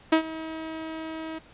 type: tone with ADSR envelope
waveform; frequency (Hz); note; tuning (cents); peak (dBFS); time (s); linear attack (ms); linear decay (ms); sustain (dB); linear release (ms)
sawtooth; 319.6; D#4; +47; -11; 0.12-1.39; 8; 92; -18; 12
effects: pink hiss -53 dBFS RMS until 1.53 s + resampled to 8000 Hz